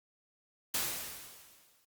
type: noise with exponential decay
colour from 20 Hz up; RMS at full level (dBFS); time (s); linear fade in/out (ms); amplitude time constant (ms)
white; -31; 0.74-1.85; 5; 240
effects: Opus 48 kbps